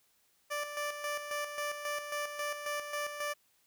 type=tone with tremolo; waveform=15% pulse; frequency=587.3 Hz; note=D5; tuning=in tune; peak=-27 dBFS; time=0.5-3.34 s; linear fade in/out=20 ms; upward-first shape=square; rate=3.7 Hz; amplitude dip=55%; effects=white hiss -71 dBFS RMS until 3.66 s